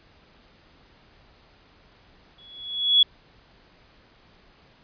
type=tone with exponential growth; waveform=sine; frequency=3375 Hz; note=G#7; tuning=27 cents sharp; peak=-11 dBFS; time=2.38-3.03 s; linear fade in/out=5 ms; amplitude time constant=140 ms; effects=pink hiss -56 dBFS RMS until 4.83 s + resampled to 11025 Hz